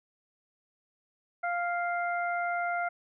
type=harmonic tone; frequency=698.5 Hz; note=F5; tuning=in tune; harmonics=1 / 2 / 3; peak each=-30 / -33 / -38 dBFS; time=1.43-2.89 s; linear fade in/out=10 ms; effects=none